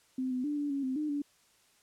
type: tone with pitch steps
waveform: sine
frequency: 258.6 / 253.1 / 294.1 / 290.1 / 277.9 / 260.3 / 302.8 / 288 Hz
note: C4 / B3 / D4 / D4 / C#4 / C4 / D#4 / D4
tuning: -20 / +43 / +3 / -21 / +4 / -9 / -47 / -34 cents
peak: -30 dBFS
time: 0.18-1.22 s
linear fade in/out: 5 ms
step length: 130 ms
effects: white hiss -66 dBFS RMS until 1.82 s + low-pass 10000 Hz 12 dB/octave